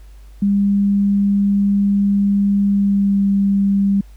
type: tone with pitch glide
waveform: sine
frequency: 200.5 to 198.31 Hz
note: G3 to G3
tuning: +39 to +20 cents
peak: -12 dBFS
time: 0.42-4.01 s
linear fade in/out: 5 ms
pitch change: -19 cents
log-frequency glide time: 2.66-3.26 s
effects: added 50 Hz sine -37 dBFS peak until 4.16 s + pink hiss -55 dBFS RMS until 4.16 s